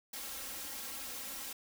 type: noise with comb filter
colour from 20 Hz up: white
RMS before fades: -43 dBFS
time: 0.13-1.53 s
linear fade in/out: 5 ms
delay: 3.7 ms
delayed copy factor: +1
effects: none